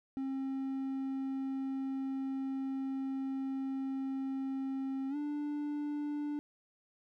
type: tone with pitch glide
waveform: triangle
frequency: 268.1 to 294.1 Hz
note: C4 to D4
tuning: +42 to +3 cents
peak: -32 dBFS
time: 0.17-6.39 s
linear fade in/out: 0 ms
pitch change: +161 cents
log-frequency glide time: 5.09-5.16 s
effects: none